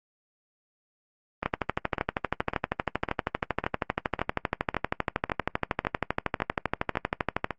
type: two click trains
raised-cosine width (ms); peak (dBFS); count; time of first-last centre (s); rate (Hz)
0.5; -13 / -9; 12 / 77; 1.43-7.507 / 1.46-7.444; 1.81 / 12.7
effects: noise-tail reverb RT60 0.1 s tail -20 dB re dry + Opus 24 kbps